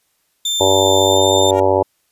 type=tone with pitch glide; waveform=30% pulse; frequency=3574 to 3605 Hz; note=A7 to A7; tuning=+26 to +41 cents; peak=-14 dBFS; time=0.45-1.51 s; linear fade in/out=5 ms; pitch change=+15 cents; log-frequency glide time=1.02-1.23 s
type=harmonic tone; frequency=95.8 Hz; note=G2; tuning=39 cents flat; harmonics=1 / 3 / 4 / 5 / 6 / 7 / 8 / 9 / 10; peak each=-24 / -24 / -17 / -19 / -16 / -24 / -26 / -19 / -25 dBFS; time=0.6-1.83 s; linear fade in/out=10 ms
type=tone with exponential growth; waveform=10% pulse; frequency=466.2 Hz; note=A#4; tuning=in tune; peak=-19 dBFS; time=1.42-1.6 s; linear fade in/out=5 ms; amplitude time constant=38 ms
effects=white hiss -64 dBFS RMS until 2.11 s + resampled to 32000 Hz